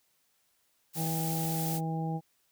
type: noise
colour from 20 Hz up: blue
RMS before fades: -37 dBFS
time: 0.93-1.81 s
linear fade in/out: 50 ms
type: harmonic tone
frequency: 161.5 Hz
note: E3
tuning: 35 cents flat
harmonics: 1 / 2 / 3 / 4 / 5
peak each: -31 / -40 / -43 / -48 / -38 dBFS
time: 0.95-2.21 s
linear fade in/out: 50 ms
effects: white hiss -72 dBFS RMS until 2.51 s